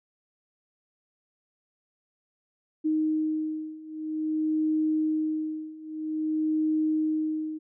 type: beating tone pair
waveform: sine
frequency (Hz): 311.1 / 311.61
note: D#4 / D#4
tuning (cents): 0 / +3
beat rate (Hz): 0.51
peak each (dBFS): -29 / -27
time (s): 2.84-7.59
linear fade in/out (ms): 20
effects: none